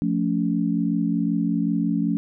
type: chord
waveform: sine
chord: F augmented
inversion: none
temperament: equal with one note detuned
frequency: 174.61 / 220 / 282.4 Hz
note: F3 / A3 / C#4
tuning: 0 / 0 / +32 cents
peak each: -24 / -24 / -24 dBFS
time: 0.02-2.17 s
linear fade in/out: 0 ms
effects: none